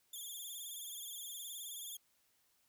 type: tone with vibrato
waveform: 5% pulse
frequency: 3405 Hz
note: G#7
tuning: 42 cents sharp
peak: -37 dBFS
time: 0.13-1.97 s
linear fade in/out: 5 ms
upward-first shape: sine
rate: 19 Hz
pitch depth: 93 cents each way
effects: white hiss -75 dBFS RMS until 2.68 s